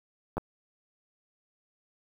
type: clicks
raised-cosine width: 1 ms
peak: -18 / -17 dBFS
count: 2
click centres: 0.37 / 0.38 s
effects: 8-bit